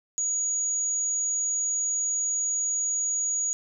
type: tone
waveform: sine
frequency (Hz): 6770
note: G#8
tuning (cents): +32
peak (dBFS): -24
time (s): 0.18-3.53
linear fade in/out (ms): 0
effects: none